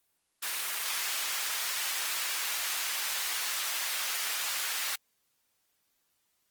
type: high-pass noise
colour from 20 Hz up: pink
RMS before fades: -33 dBFS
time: 0.42-4.96 s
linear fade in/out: 10 ms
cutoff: 1500 Hz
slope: 12 dB/octave
effects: white hiss -75 dBFS RMS until 6.5 s + Opus 24 kbps